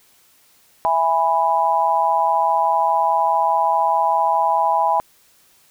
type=chord; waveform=sine; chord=E major; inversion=none; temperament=just; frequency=659.3 / 824.1 / 988.9 Hz; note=E5 / G#5 / B5; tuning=0 / -14 / +2 cents; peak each=-22 / -18 / -18 dBFS; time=0.85-5 s; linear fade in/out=0 ms; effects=white hiss -55 dBFS RMS until 5.7 s